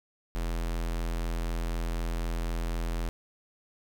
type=tone with notch filter; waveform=square; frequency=42 Hz; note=E1; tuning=33 cents sharp; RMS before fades=-31 dBFS; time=0.35-3.09 s; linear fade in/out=0 ms; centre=87 Hz; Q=0.91; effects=none